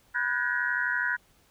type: tone cluster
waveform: sine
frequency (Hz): 990 / 1460 / 1552 / 1690 / 1888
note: B5 / F#6 / G6 / G#6 / A#6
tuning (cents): +4 / -24 / -18 / +30 / +22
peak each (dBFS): -36 / -29 / -31 / -32 / -34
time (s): 0.14-1.17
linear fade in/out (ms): 20
effects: pink hiss -63 dBFS RMS until 1.5 s